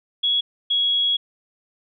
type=tone pair in turn; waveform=sine; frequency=3347 / 3330 Hz; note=G#7 / G#7; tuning=+13 / +4 cents; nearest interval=unison; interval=9 cents; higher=first; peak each=-17 dBFS; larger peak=neither; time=0.23-0.41 / 0.7-1.17 s; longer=second; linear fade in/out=10 ms; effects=none